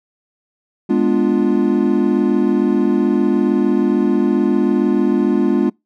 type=chord; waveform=triangle; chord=G# diminished seventh; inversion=none; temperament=equal; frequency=207.7 / 246.9 / 293.7 / 349.2 Hz; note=G#3 / B3 / D4 / F4; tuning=0 / 0 / 0 / 0 cents; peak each=-16 dBFS; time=0.89-5.7 s; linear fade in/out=10 ms; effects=noise-tail reverb RT60 0.2 s tail -26 dB re dry